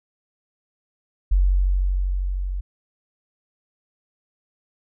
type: tone with level ramp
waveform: sine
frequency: 46.41 Hz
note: F#1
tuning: 6 cents sharp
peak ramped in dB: -13 to -24 dBFS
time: 1.31-2.61 s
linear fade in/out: 10 ms
effects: none

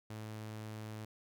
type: tone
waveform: sawtooth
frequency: 108.4 Hz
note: A2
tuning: 25 cents flat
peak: -39 dBFS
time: 0.1-1.05 s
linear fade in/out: 5 ms
effects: none

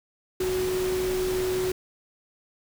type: tone in noise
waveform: sine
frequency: 370 Hz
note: F#4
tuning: in tune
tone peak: -24 dBFS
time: 0.4-1.72 s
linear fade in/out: 5 ms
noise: pink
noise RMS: -34 dBFS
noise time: 0.4-1.72 s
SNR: +7 dB
effects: none

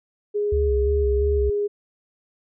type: tone with pitch glide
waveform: sine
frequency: 414 to 411.1 Hz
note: G#4 to G#4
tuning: -5 to -18 cents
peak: -20 dBFS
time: 0.34-1.68 s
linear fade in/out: 20 ms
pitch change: -13 cents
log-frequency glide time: 0.76-0.85 s
type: tone with vibrato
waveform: sine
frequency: 69.3 Hz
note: C#2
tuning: in tune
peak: -20 dBFS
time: 0.52-1.5 s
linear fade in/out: 5 ms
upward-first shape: square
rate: 2.9 Hz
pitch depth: 70 cents each way
effects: none

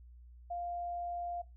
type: tone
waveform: sine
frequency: 698.5 Hz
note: F5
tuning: in tune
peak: -36 dBFS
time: 0.5-1.42 s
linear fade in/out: 10 ms
effects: noise-tail reverb RT60 0.2 s tail -18 dB re dry + added 60 Hz sine -52 dBFS peak until 1.56 s

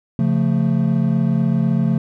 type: chord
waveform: triangle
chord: Db augmented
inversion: none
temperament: equal with one note detuned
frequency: 138.59 / 174.61 / 222.6 Hz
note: Db3 / F3 / A3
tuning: 0 / 0 / +20 cents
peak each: -17 dBFS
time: 0.19-1.98 s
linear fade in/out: 2 ms
effects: none

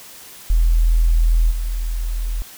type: tone with level steps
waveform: sine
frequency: 41.11 Hz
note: E1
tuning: 4 cents flat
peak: -11 / -19 dBFS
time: 0.5-2.42 s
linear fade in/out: 0 ms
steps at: 1.5 s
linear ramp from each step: 20 ms
effects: white hiss -40 dBFS RMS until 2.57 s

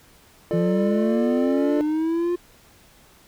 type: chord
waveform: triangle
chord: D minor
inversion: first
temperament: equal with one note detuned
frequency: 349.2 / 440 / 595.9 Hz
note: F4 / A4 / D5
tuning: 0 / 0 / +25 cents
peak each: -24 dBFS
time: 0.51-1.81 s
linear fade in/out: 0 ms
type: linear sweep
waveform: triangle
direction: up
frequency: 166.9 to 354.9 Hz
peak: -18 dBFS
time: 0.53-2.36 s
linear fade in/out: 10 ms
effects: pink hiss -53 dBFS RMS until 3.27 s

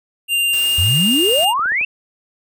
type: tone with pitch glide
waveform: square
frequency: 2791 to 2817 Hz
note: F7 to F7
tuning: -2 to +14 cents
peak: -15 dBFS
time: 0.28-1.54 s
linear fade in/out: 50 ms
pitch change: +16 cents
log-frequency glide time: 0.59-0.66 s
type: noise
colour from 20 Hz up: white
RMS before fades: -31 dBFS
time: 0.53-1.45 s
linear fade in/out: 2 ms
type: exponential sweep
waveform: sine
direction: up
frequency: 81.3 to 2750 Hz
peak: -15 dBFS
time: 0.78-1.85 s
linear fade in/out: 5 ms
type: clicks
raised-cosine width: 1 ms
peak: -23 dBFS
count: 8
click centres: 1.293 / 1.323 / 1.393 / 1.432 / 1.594 / 1.658 / 1.72 / 1.812 s
effects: none

